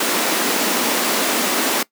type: high-pass noise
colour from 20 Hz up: pink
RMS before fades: -19 dBFS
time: 0-1.83 s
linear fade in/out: 5 ms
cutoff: 210 Hz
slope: 48 dB/octave
effects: noise-tail reverb RT60 0.1 s tail -21 dB re dry